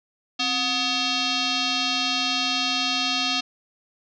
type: tone with frequency modulation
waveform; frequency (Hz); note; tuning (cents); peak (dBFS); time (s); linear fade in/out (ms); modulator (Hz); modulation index
sine; 264; C4; +16; -21; 0.39-3.41; 10; 992; 4.7
effects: none